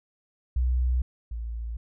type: tone pair in turn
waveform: sine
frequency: 62.4 / 57.06 Hz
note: B1 / A#1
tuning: +19 / -36 cents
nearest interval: major second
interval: 155 cents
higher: first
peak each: -20 / -30 dBFS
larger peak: first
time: 0.56-1.02 / 1.31-1.77 s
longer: neither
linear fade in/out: 5 ms
effects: tanh soft clip ceiling -17 dBFS